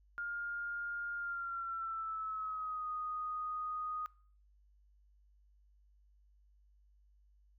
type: tone with pitch glide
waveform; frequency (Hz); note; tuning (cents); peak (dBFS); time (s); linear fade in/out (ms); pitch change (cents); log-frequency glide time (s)
sine; 1411 to 1242.6; F6 to D#6; +17 to -3; -37; 0.18-4.06; 0; -220; 1.16-2.87
effects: noise-tail reverb RT60 0.5 s tail -22 dB re dry + added 50 Hz sine -64 dBFS peak until 7.58 s